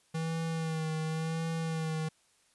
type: tone with vibrato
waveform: square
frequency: 160.8 Hz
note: E3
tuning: 43 cents flat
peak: -32 dBFS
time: 0.14-2.09 s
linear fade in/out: 10 ms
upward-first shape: sine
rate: 0.92 Hz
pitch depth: 32 cents each way
effects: white hiss -68 dBFS RMS until 2.54 s + resampled to 24000 Hz